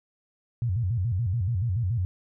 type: tone with vibrato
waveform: sine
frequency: 104.3 Hz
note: G#2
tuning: 8 cents sharp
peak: -23 dBFS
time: 0.62-2.05 s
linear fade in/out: 0 ms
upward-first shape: square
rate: 7 Hz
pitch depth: 230 cents each way
effects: none